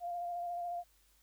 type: tone with vibrato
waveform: sine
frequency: 698.5 Hz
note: F5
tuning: in tune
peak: -36 dBFS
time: 0-0.84 s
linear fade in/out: 50 ms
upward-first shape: square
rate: 14 Hz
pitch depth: 17 cents each way
effects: added 50 Hz sine -70 dBFS peak until 1.22 s + white hiss -70 dBFS RMS until 1.22 s